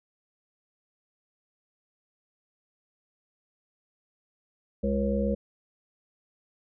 harmonic tone, 68.6 Hz, C#2, 17 cents flat, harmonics 1 / 3 / 5 / 7 / 8, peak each -31 / -27 / -38 / -31 / -31 dBFS, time 4.83-5.35 s, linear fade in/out 10 ms, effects none

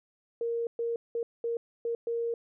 sine tone bursts at uneven times, 466.2 Hz, A#4, in tune, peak -28 dBFS, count 6, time 0.41-0.67 / 0.79-0.96 / 1.15-1.23 / 1.44-1.57 / 1.85-1.95 / 2.07-2.34 s, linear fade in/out 2 ms, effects none

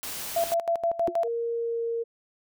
white noise, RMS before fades -35 dBFS, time 0.03-0.54 s, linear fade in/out 0 ms
sine tone with tremolo, 675 Hz, E5, 41 cents sharp, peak -21 dBFS, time 0.36-1.28 s, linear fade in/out 5 ms, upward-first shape square, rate 6.3 Hz, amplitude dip 80%
sine tone with exponential decay, 352 Hz, F4, 14 cents sharp, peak -20 dBFS, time 1.08-1.15 s, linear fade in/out 0 ms, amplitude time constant 15 ms
sine tone with pitch glide, 466.2 to 463 Hz, A#4 to A#4, 0 to -12 cents, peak -26 dBFS, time 1.23-2.04 s, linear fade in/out 20 ms, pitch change -12 cents, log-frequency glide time 1.52-1.82 s
effects none

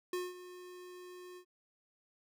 square tone with ADSR envelope, 360.7 Hz, F#4, 44 cents flat, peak -34 dBFS, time 0.13-1.45 s, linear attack 3 ms, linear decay 200 ms, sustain -15 dB, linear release 81 ms, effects none

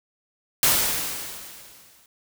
white noise with exponential decay, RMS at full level -17 dBFS, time 0.63-2.06 s, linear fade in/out 1 ms, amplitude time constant 310 ms, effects none

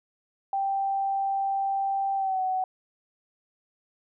sine tone with pitch glide, 784 to 749.9 Hz, G5 to F#5, 0 to +23 cents, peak -24 dBFS, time 0.53-2.64 s, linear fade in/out 2 ms, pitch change -77 cents, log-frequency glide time 2.16-2.41 s, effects none

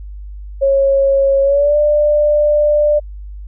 sine tone with pitch glide, 548 to 594.2 Hz, C#5 to D5, -20 to +20 cents, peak -9 dBFS, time 0.61-3 s, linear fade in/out 20 ms, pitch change +140 cents, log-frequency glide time 1.42-1.77 s, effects added 50 Hz sine -27 dBFS peak until 3.47 s

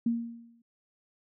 sine tone with exponential decay, 233.1 Hz, A#3, in tune, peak -22 dBFS, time 0.06-0.62 s, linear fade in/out 5 ms, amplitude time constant 120 ms, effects none

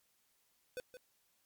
square tone with echo, 503 Hz, B4, 32 cents sharp, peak -40 dBFS, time 0.77-0.8 s, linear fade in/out 0 ms, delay 170 ms, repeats 1, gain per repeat -10 dB, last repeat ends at 0.97 s, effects white hiss -75 dBFS RMS until 1.45 s + MP3 96 kbps

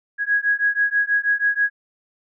sine beating tone pair, 1654 / 1660.2 Hz, G#6 / G#6, -8 / -1 cents, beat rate 6.2 Hz, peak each -20 dBFS, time 0.18-1.7 s, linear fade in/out 50 ms, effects none

